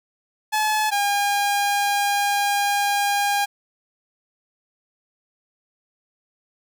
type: tone pair in turn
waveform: sawtooth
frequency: 858 / 809.8 Hz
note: A5 / G#5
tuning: -44 / -44 cents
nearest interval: minor second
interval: 100 cents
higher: first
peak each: -15 dBFS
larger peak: neither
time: 0.52-0.91 / 0.91-3.46 s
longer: second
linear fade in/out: 20 ms
effects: none